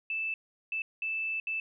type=tone bursts at uneven times; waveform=sine; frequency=2637 Hz; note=E7; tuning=in tune; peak=-30 dBFS; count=4; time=0.1-0.34 / 0.72-0.82 / 1.02-1.4 / 1.47-1.6 s; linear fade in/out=2 ms; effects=none